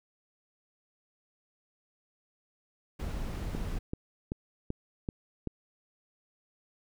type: noise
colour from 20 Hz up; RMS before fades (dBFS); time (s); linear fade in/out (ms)
brown; -35; 2.99-3.79; 10
type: click train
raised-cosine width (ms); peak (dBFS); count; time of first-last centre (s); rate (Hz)
3; -20; 6; 3.55-5.473; 2.6
effects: none